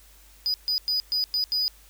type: tone bursts at uneven times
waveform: triangle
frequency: 4954 Hz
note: D#8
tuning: 8 cents flat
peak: -21 dBFS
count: 6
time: 0.46-0.54 / 0.68-0.78 / 0.88-1 / 1.12-1.24 / 1.34-1.44 / 1.52-1.68 s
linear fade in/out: 0 ms
effects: added 50 Hz sine -53 dBFS peak until 1.89 s + white hiss -55 dBFS RMS until 1.89 s